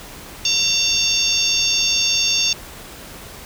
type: harmonic tone with a mistuned harmonic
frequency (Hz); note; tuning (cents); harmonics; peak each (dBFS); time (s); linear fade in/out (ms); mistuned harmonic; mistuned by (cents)
915; A#5; -32; 3 / 4 / 5 / 6 / 7; -22 / -22 / -22 / -22 / -22; 0.45-2.53; 2; 4; -47
effects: pink hiss -37 dBFS RMS until 3.45 s